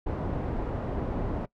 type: low-pass noise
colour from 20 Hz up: pink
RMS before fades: -31 dBFS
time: 0.06-1.46 s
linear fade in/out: 10 ms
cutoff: 730 Hz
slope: 12 dB/octave
effects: noise-tail reverb RT60 0.1 s tail -21 dB re dry